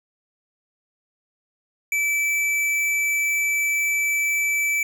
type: tone with hard clipping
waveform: sine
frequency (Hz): 2314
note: D7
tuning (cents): -26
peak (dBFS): -21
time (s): 1.92-4.83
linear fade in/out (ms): 2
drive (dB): 14
effects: none